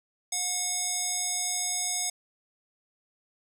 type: tone with band-pass filter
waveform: square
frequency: 727 Hz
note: F#5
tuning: 31 cents flat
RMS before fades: -30 dBFS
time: 0.32-2.1 s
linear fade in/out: 5 ms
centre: 7500 Hz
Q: 2.8
effects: none